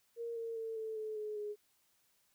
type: tone with pitch steps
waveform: sine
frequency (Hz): 466.2 / 457.7 / 449.3 / 441.1 / 433 / 425 / 417.3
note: A#4 / A#4 / A4 / A4 / A4 / G#4 / G#4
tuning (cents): 0 / -32 / +36 / +4 / -28 / +40 / +8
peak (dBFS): -38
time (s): 0.16-1.56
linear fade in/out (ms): 50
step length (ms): 200
effects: white hiss -74 dBFS RMS until 2.34 s